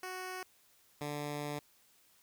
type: tone pair in turn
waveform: 10% pulse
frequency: 370 / 146.83 Hz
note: F#4 / D3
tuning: 0 / 0 cents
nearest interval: octave + major third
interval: 1600 cents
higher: first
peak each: -32 / -29 dBFS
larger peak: second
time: 0.03-0.43 / 1.01-1.59 s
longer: second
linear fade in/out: 2 ms
effects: white hiss -67 dBFS RMS until 2.22 s